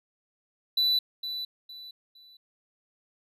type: tone with echo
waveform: triangle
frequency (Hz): 3976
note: B7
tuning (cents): +11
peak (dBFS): -20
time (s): 0.77-0.99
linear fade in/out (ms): 5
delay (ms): 460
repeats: 3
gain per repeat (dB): -10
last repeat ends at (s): 2.37
effects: resampled to 32000 Hz